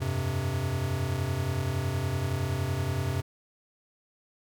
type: chord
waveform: square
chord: F suspended second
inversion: none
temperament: equal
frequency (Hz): 87.31 / 98 / 130.81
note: F2 / G2 / C3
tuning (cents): 0 / 0 / 0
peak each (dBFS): -34 / -33 / -31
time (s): 0-3.22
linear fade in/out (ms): 20
effects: none